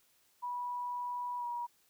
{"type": "tone with pitch glide", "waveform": "sine", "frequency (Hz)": [978, 959], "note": ["B5", "A#5"], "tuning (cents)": [-17, 49], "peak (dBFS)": -35, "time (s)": [0.42, 1.67], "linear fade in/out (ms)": 20, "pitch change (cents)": -34, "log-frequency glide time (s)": [1.38, 1.45], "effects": ["white hiss -70 dBFS RMS until 1.89 s"]}